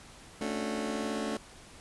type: chord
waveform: 25% pulse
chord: D major seventh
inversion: second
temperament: just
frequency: 220.2 / 275.3 / 293.7 / 367.1 Hz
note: A3 / C#4 / D4 / F#4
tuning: +2 / -12 / 0 / -14 cents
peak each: -31 / -36 / -34 / -37 dBFS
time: 0.41-1.37 s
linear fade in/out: 2 ms
effects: pink hiss -52 dBFS RMS until 1.8 s + resampled to 24000 Hz